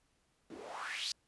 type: noise with band-pass filter sweep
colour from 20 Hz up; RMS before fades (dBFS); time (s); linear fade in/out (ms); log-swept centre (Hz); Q
white; -42; 0.5-1.12; 2; 250 to 5000; 4.1
effects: pink hiss -75 dBFS RMS until 1.27 s + resampled to 24000 Hz